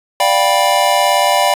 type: chord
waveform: square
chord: G dominant seventh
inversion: second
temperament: just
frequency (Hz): 588 / 705.6 / 784 / 980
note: D5 / F5 / G5 / B5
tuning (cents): +2 / +18 / 0 / -14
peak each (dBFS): -17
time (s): 0.2-1.54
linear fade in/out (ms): 2
effects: resampled to 32000 Hz